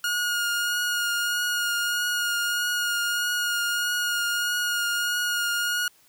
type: tone with vibrato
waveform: sawtooth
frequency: 1432 Hz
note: F6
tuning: 43 cents sharp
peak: -20 dBFS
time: 0.04-5.88 s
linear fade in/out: 2 ms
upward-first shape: triangle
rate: 1.6 Hz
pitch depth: 20 cents each way
effects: white hiss -59 dBFS RMS until 6.08 s